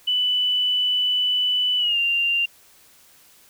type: tone with pitch glide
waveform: sine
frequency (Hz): 2984 to 2784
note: F#7 to F7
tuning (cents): +14 to -6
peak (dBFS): -18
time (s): 0.07-2.46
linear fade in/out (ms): 10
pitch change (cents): -120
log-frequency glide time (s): 1.78-1.98
effects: white hiss -53 dBFS RMS until 3.49 s